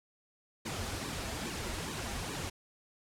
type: noise with flanger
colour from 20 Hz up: pink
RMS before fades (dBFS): -38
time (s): 0.65-2.5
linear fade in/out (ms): 10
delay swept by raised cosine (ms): 1.4 to 7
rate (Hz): 2.4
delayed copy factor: -0.9
effects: low-pass 10000 Hz 12 dB/octave